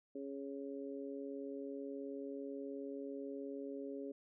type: harmonic tone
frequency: 138.59 Hz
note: C#3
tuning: in tune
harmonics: 2 / 3 / 4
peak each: -45 / -46 / -50 dBFS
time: 0.15-4.12 s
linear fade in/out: 5 ms
effects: none